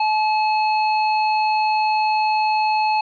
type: tone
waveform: square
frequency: 860 Hz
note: A5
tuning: 40 cents flat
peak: -17 dBFS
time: 0-3.01 s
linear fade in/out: 5 ms
effects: resampled to 11025 Hz + 9-bit